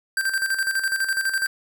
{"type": "tone with tremolo", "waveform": "square", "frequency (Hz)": 1568, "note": "G6", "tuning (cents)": 0, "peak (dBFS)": -20, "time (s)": [0.17, 1.47], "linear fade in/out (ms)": 2, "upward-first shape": "square", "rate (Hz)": 12, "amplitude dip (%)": 60, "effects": []}